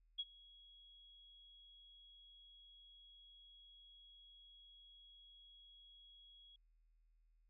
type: tone with ADSR envelope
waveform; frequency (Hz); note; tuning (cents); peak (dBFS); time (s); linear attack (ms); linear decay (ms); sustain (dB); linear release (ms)
sine; 3322; G#7; 0; -37; 0.18-6.56; 18; 39; -24; 3
effects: added 40 Hz sine -70 dBFS peak until 7.49 s